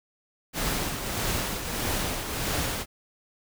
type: noise with tremolo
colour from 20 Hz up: pink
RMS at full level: -27 dBFS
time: 0.53-2.86 s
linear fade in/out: 50 ms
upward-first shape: triangle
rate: 1.6 Hz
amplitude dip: 55%
effects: none

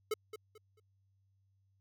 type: tone with echo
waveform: square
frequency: 430.8 Hz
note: A4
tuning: 37 cents flat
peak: -32 dBFS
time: 0.11-0.14 s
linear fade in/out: 5 ms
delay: 220 ms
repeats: 3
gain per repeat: -11 dB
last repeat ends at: 0.8 s
effects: added 97 Hz sine -70 dBFS peak until 1.8 s

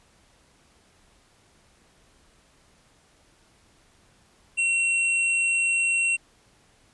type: tone with tanh clipping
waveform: sine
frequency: 2728 Hz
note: F7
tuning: 41 cents flat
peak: -22 dBFS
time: 4.57-6.17 s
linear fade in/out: 20 ms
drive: 15 dB
effects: pink hiss -60 dBFS RMS until 6.93 s + resampled to 24000 Hz

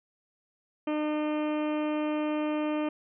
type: harmonic tone with a mistuned harmonic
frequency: 302.9 Hz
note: D#4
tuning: 46 cents flat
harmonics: 1 / 2 / 3 / 4 / 5 / 6 / 7 / 8 / 9 / 10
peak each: -28 / -33 / -40 / -41 / -50 / -50 / -50 / -46 / -49 / -50 dBFS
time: 0.87-2.89 s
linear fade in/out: 5 ms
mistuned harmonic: 10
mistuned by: +36 cents
effects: none

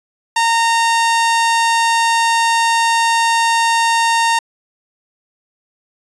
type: tone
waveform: sawtooth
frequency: 920 Hz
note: A#5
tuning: 23 cents flat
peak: -8 dBFS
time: 0.36-4.39 s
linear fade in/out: 5 ms
effects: resampled to 22050 Hz

